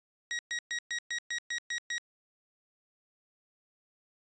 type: tone bursts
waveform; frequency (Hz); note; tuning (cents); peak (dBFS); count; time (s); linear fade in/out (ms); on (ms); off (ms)
sawtooth; 1900; A#6; +33; -28; 9; 0.31-1.981; 0; 79; 120
effects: resampled to 16000 Hz